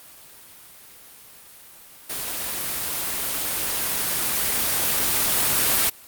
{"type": "noise with level ramp", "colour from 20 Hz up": "white", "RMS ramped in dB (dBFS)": [-29, -19], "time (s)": [2.09, 5.9], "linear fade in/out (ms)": 10, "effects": ["white hiss -46 dBFS RMS until 6.07 s", "Opus 32 kbps"]}